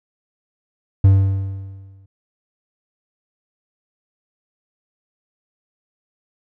triangle tone with exponential decay, 97 Hz, G2, 18 cents flat, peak -4 dBFS, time 1.04-2.06 s, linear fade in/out 5 ms, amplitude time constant 220 ms, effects none

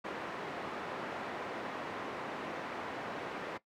pink band-pass noise, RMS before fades -41 dBFS, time 0.04-3.58 s, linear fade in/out 10 ms, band 300 to 1800 Hz, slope 12 dB/octave, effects noise-tail reverb RT60 0.1 s tail -17 dB re dry

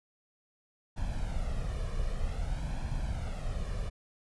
brown noise with flanger, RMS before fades -33 dBFS, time 0.96-3.9 s, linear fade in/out 20 ms, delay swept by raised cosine 1.2 to 1.72 ms, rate 0.53 Hz, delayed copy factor +0.65, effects resampled to 24000 Hz

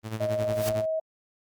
sawtooth tone with tremolo, 110 Hz, A2, in tune, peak -24 dBFS, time 0.03-0.86 s, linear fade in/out 50 ms, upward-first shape sine, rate 11 Hz, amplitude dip 75%
sine tone with pitch glide, 622.3 to 637.6 Hz, D#5 to D#5, 0 to +42 cents, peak -25 dBFS, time 0.2-1 s, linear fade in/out 10 ms, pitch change +42 cents, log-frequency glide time 0.56-0.76 s
white noise with exponential growth, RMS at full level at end -30 dBFS, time 0.44-0.69 s, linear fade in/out 2 ms, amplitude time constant 53 ms
effects Opus 24 kbps

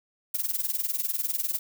violet noise with tremolo, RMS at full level -25 dBFS, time 0.34-1.59 s, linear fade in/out 5 ms, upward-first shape triangle, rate 20 Hz, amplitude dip 95%, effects none

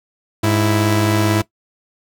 sawtooth tone pair together, 103.82 / 329.6 Hz, G#2 / E4, 0 / 0 cents, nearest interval octave + minor sixth, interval 2000 cents, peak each -12 / -13 dBFS, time 0.43-1.42 s, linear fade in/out 10 ms, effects noise-tail reverb RT60 0.1 s tail -18 dB re dry

